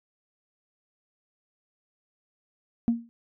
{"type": "tone with exponential decay", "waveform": "sine", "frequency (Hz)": 233.1, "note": "A#3", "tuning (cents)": 0, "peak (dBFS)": -15, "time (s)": [2.88, 3.09], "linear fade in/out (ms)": 0, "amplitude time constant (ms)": 44, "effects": ["tanh soft clip ceiling -15 dBFS"]}